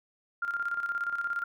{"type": "tone with tremolo", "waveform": "sine", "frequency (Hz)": 1396.9, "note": "F6", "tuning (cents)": 0, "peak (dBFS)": -27, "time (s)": [0.42, 1.44], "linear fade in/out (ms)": 5, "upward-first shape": "square", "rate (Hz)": 17, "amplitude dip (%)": 60, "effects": []}